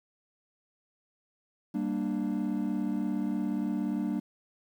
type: chord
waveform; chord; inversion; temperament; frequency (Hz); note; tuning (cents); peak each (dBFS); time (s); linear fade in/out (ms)
triangle; G minor; none; equal with one note detuned; 196 / 233.1 / 296.4; G3 / Bb3 / D4; 0 / 0 / +16; -30; 1.74-4.2; 10
effects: tanh soft clip ceiling -20 dBFS + 10-bit